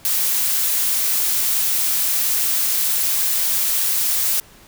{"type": "noise", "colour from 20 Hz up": "blue", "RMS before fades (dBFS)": -19, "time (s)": [0.05, 4.4], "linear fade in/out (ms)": 0, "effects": ["pink hiss -47 dBFS RMS until 4.67 s"]}